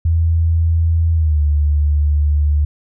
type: tone with pitch glide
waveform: sine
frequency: 82.41 to 73.84 Hz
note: E2 to D2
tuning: 0 to +10 cents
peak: -11 dBFS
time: 0.05-2.65 s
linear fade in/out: 5 ms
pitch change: -190 cents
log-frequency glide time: 1.13-1.41 s
effects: none